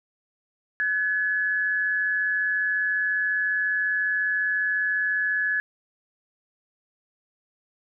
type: tone pair together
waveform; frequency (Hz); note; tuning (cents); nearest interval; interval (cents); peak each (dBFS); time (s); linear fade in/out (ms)
sine; 1514.5 / 1700; F#6 / G#6; +40 / +40; major second; 200; -31 / -22; 0.8-5.6; 0
effects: none